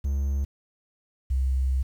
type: tone pair in turn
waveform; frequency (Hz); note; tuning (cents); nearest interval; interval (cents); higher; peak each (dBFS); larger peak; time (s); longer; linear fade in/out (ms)
triangle / sine; 69.3 / 65.52; C#2 / C2; 0 / +3; minor second; 97; first; -21; neither; 0.04-0.45 / 1.3-1.83; second; 10
effects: 9-bit